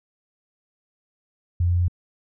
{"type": "tone with pitch steps", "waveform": "sine", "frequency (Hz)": [87.31, 87.82, 88.32], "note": ["F2", "F2", "F2"], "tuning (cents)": [0, 10, 20], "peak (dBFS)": -17, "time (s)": [1.6, 1.882], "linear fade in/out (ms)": 5, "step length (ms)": 94, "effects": []}